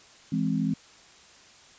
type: chord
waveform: sine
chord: E augmented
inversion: none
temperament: equal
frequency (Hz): 164.81 / 207.7 / 261.6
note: E3 / G#3 / B#3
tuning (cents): 0 / 0 / 0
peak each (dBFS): -28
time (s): 0.32-0.74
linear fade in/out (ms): 5
effects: white hiss -53 dBFS RMS until 1.78 s + resampled to 16000 Hz